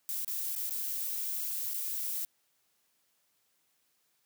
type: noise with dropouts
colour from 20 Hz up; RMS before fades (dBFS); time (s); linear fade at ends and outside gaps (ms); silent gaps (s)
violet; -35; 0.09-2.25; 0; 0.247-0.278 / 0.551-0.562 / 0.695-0.708 / 1.736-1.742
effects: white hiss -74 dBFS RMS until 4.25 s + high-pass 100 Hz 12 dB/octave